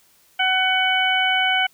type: harmonic tone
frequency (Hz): 750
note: F#5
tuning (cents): +23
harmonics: 1 / 2 / 3 / 4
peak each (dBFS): -22 / -22 / -22 / -22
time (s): 0.39-1.67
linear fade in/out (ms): 10
effects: white hiss -57 dBFS RMS until 1.73 s